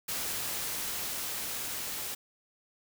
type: noise with level ramp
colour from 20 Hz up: white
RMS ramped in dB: -34 to -37 dBFS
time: 0.08-2.15 s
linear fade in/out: 10 ms
effects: none